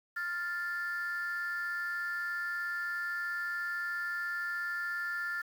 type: tone pair together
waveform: sine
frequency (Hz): 1396.9 / 1760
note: F6 / A6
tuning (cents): 0 / 0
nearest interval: major third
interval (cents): 400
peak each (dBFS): -34 / -34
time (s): 0.16-5.42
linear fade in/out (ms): 10
effects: tanh soft clip ceiling -29 dBFS + 9-bit